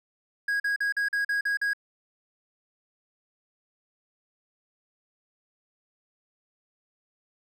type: tone bursts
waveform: triangle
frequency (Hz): 1646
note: G#6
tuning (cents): -16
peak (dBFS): -22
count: 8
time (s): 0.48-1.734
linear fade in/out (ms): 5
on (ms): 120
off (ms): 42
effects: none